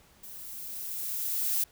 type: noise with level ramp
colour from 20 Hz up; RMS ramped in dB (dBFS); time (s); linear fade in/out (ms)
violet; -45 to -27; 0.23-1.64; 5
effects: pink hiss -60 dBFS RMS until 1.71 s